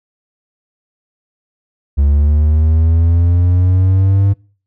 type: linear sweep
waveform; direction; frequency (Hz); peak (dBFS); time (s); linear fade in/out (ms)
triangle; up; 70 to 99.8; -6; 1.97-4.34; 20
effects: noise-tail reverb RT60 0.4 s tail -24 dB re dry